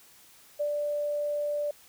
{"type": "tone with ADSR envelope", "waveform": "sine", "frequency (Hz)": 587.3, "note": "D5", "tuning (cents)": 0, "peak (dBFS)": -25, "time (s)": [0.59, 1.71], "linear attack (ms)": 18, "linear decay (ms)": 82, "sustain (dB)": -2, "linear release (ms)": 4, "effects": ["white hiss -56 dBFS RMS until 1.88 s"]}